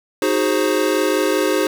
square chord, Ab dominant seventh, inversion second, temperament equal with one note detuned, 311.1 / 370 / 415.3 / 529.3 Hz, Eb4 / Gb4 / Ab4 / C5, 0 / 0 / 0 / +20 cents, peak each -22 dBFS, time 0.22-1.67 s, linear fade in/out 2 ms, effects none

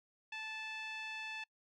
5% pulse tone with low-pass filter, 875 Hz, A5, 10 cents flat, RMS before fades -44 dBFS, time 0.32-1.44 s, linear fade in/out 5 ms, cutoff 2600 Hz, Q 2.5, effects noise-tail reverb RT60 0.1 s tail -26 dB re dry

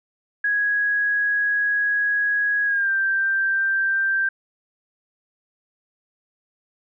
sine tone with pitch glide, 1661.2 to 1574.3 Hz, G#6 to G6, 0 to +7 cents, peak -18 dBFS, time 0.44-4.29 s, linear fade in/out 5 ms, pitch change -93 cents, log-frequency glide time 2.65-2.91 s, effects none

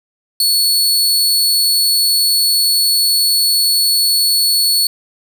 sawtooth tone, 4409 Hz, C#8, 10 cents flat, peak -8 dBFS, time 0.4-4.87 s, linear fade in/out 2 ms, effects none

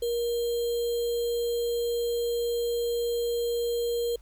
sine tone with sample-and-hold, 471.8 Hz, A#4, 21 cents sharp, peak -25 dBFS, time 0.02-4.16 s, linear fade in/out 5 ms, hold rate 3675 Hz, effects added 50 Hz sine -49 dBFS peak until 4.21 s + pink hiss -63 dBFS RMS until 4.21 s

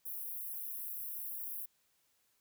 white high-pass noise, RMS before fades -42 dBFS, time 0.05-1.66 s, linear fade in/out 10 ms, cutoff 11000 Hz, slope 48 dB/octave, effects white hiss -75 dBFS RMS until 2.4 s

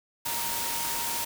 sine tone in noise, 932.3 Hz, A#5, in tune, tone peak -36 dBFS, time 0.25-1.25 s, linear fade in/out 10 ms, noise white, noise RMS -31 dBFS, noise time 0.25-1.25 s, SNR -8 dB, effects none

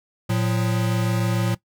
square tone pair together, 113.2 / 179.69 Hz, A2 / F3, +50 / +50 cents, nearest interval minor sixth, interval 800 cents, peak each -22 / -25 dBFS, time 0.29-1.55 s, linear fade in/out 10 ms, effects noise-tail reverb RT60 0.1 s tail -18 dB re dry

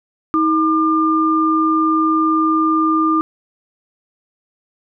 sine tone pair together, 317.8 / 1200 Hz, D#4 / D6, +37 / +37 cents, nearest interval octave + major seventh, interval 2300 cents, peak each -15 dBFS, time 0.34-3.21 s, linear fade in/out 0 ms, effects none

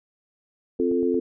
sine chord, F major, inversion second, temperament equal, 261.6 / 349.2 / 440 Hz, C4 / F4 / A4, 0 / 0 / 0 cents, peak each -24 dBFS, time 0.79-1.2 s, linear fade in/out 10 ms
click train, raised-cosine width 2 ms, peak -26 dBFS, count 4, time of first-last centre 0.8-1.144 s, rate 8.71 Hz
effects none

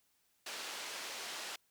white band-pass noise, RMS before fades -44 dBFS, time 0.46-1.56 s, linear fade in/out 5 ms, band 380 to 5300 Hz, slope 12 dB/octave, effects white hiss -75 dBFS RMS until 1.7 s

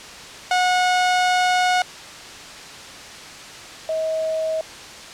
sawtooth / sine tone pair in turn, 729 / 637.6 Hz, F#5 / D#5, -26 / +42 cents, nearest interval major second, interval 232 cents, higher first, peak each -12 / -20 dBFS, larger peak first, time 0.51-1.82 / 3.89-4.61 s, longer first, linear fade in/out 2 ms, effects white hiss -37 dBFS RMS until 5.13 s + low-pass 6000 Hz 12 dB/octave

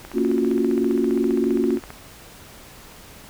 click train, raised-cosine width 0.5 ms, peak -21 dBFS, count 29, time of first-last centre 0.05-1.904 s, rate 15.1 Hz
sine chord, Gb major seventh, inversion first, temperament just, 231.2 / 277.5 / 346.9 / 370 Hz, Bb3 / Db4 / F4 / Gb4, -14 / +2 / -12 / 0 cents, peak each -23 dBFS, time 0.13-1.8 s, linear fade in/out 50 ms
effects pink hiss -44 dBFS RMS until 3.29 s

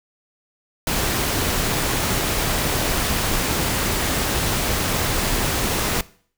pink noise with amplitude modulation, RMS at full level -20 dBFS, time 0.87-6.01 s, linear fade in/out 2 ms, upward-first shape sine, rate 289 Hz, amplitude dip 35%, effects noise-tail reverb RT60 0.5 s tail -20 dB re dry

